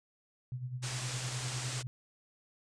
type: tone with tremolo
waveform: sine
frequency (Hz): 125.6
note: B2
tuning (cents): +30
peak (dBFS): -34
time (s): 0.52-1.87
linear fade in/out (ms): 0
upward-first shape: sine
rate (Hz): 9.8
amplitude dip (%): 65
type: low-pass noise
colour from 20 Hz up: white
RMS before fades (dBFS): -41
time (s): 0.82-1.83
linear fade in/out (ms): 20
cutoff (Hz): 8800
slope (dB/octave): 48
effects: none